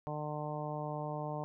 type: harmonic tone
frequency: 150.3 Hz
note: D3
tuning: 40 cents sharp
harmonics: 1 / 2 / 3 / 4 / 5 / 6 / 7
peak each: -40 / -46 / -46 / -42 / -44 / -45 / -48 dBFS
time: 0.07-1.44 s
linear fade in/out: 0 ms
effects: none